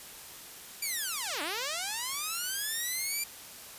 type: linear two-way sweep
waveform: 5% pulse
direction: down then up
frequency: 2381 to 280 to 2381 Hz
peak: -21 dBFS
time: 0.82-3.24 s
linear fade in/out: 5 ms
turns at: 1.42 s
effects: white hiss -47 dBFS RMS until 3.78 s + resampled to 32000 Hz